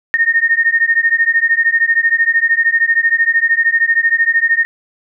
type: beating tone pair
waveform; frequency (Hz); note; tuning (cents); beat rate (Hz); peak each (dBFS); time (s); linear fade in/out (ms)
sine; 1833 / 1846; A#6 / A#6; -30 / -17; 13; -13; 0.14-4.65; 0
effects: none

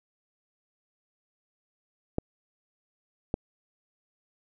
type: clicks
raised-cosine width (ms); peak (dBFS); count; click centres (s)
2; -13; 2; 2.184 / 3.341
effects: none

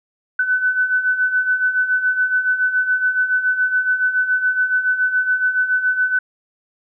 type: beating tone pair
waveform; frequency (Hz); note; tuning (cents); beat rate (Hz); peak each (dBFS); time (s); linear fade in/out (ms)
sine; 1500 / 1507.1; F#6 / F#6; +23 / +31; 7.1; -22 / -16; 0.39-6.19; 5
effects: none

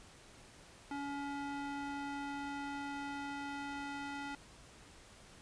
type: tone with band-pass filter sweep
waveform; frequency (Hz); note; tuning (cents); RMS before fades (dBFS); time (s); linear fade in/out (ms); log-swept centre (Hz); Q
square; 282.7; C#4; +34; -42; 0.91-4.35; 2; 890 to 1500; 0.71
effects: pink hiss -58 dBFS RMS until 5.41 s + resampled to 22050 Hz

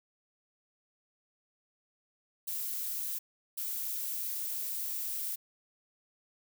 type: noise bursts at uneven times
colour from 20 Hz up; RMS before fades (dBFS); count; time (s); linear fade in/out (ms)
violet; -36; 2; 2.47-3.19 / 3.57-5.36; 10
effects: none

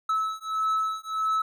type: beating tone pair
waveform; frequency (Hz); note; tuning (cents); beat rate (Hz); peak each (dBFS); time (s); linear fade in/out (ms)
triangle; 1300 / 1301.6; E6 / E6; -24 / -22; 1.6; -26; 0.09-1.42; 5
effects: none

